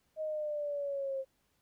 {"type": "linear sweep", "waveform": "sine", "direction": "down", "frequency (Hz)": [629, 530], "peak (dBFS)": -33, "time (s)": [0.16, 1.25], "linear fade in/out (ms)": 50, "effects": ["pink hiss -75 dBFS RMS until 1.61 s"]}